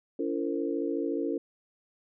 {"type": "tone cluster", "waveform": "sine", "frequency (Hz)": [284.8, 338.6, 455.7, 521], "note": ["C#4", "E4", "A#4", "C5"], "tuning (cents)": [47, 46, -39, -7], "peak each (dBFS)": [-32, -32, -33, -39], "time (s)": [0.19, 1.38], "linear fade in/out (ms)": 5, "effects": []}